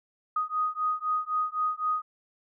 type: beating tone pair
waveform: sine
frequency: 1244.5 / 1248.4 Hz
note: D#6 / D#6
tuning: 0 / +5 cents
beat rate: 3.9 Hz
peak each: -29 dBFS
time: 0.36-2.02 s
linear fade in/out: 5 ms
effects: none